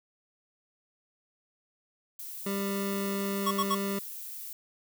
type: noise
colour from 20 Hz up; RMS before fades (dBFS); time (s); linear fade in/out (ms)
violet; -41; 2.19-4.53; 2
type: tone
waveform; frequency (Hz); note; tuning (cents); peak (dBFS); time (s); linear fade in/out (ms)
25% pulse; 198.4; G3; +21; -26; 2.46-3.99; 5
type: tone bursts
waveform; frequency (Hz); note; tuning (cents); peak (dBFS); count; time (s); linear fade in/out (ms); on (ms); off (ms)
square; 1110; C#6; +2; -26; 3; 3.46-3.752; 10; 52; 68
effects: none